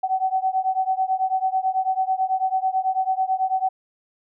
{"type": "beating tone pair", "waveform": "sine", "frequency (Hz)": [753, 762.1], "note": ["F#5", "G5"], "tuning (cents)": [30, -49], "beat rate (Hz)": 9.1, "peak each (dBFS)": [-22, -23], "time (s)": [0.03, 3.69], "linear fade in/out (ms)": 10, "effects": []}